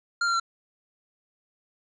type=tone with pitch steps; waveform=square; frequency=1396.9 / 1377.7 / 1358.7 Hz; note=F6 / F6 / F6; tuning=0 / -24 / -48 cents; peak=-23 dBFS; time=0.21-0.399 s; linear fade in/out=5 ms; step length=63 ms; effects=resampled to 16000 Hz + 10-bit